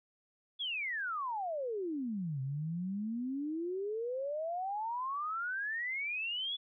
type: exponential two-way sweep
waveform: sine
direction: down then up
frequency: 3467 to 130 to 3467 Hz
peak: -34 dBFS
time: 0.59-6.57 s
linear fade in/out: 20 ms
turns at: 2.41 s
effects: none

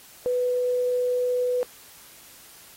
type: tone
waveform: sine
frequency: 495.8 Hz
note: B4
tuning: 7 cents sharp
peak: -21 dBFS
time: 0.26-1.63 s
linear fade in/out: 0 ms
effects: white hiss -49 dBFS RMS until 2.76 s + AAC 48 kbps

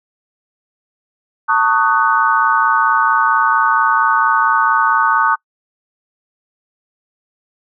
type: chord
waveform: sine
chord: D# half-diminished seventh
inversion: second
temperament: just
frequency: 896 / 1120.1 / 1244.5 / 1493.4 Hz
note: A5 / C#6 / D#6 / F#6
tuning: +31 / +18 / 0 / +16 cents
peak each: -16 dBFS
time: 1.48-5.36 s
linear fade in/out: 20 ms
effects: noise-tail reverb RT60 0.1 s tail -26 dB re dry

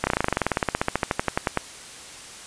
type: slowing click train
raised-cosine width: 0.5 ms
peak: -5 dBFS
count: 27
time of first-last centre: 0.04-1.573 s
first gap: 30 ms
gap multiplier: 1.05
effects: white hiss -41 dBFS RMS until 2.46 s + resampled to 22050 Hz

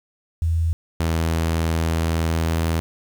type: tone pair in turn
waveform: sine / sawtooth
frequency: 82.41 / 81.79 Hz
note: E2 / E2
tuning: 0 / -13 cents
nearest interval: unison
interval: 13 cents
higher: first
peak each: -17 / -15 dBFS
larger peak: second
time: 0.42-0.73 / 1-2.8 s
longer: second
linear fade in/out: 0 ms
effects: 8-bit

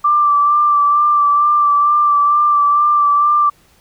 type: tone with vibrato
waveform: sine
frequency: 1174.7 Hz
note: D6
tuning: in tune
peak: -9 dBFS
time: 0.04-3.5 s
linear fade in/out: 10 ms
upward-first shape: sine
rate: 2.2 Hz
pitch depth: 23 cents each way
effects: pink hiss -52 dBFS RMS until 3.8 s

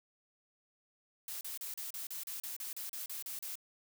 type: noise bursts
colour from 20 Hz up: blue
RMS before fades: -42 dBFS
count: 14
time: 1.28-3.555 s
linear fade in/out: 2 ms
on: 130 ms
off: 35 ms
effects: none

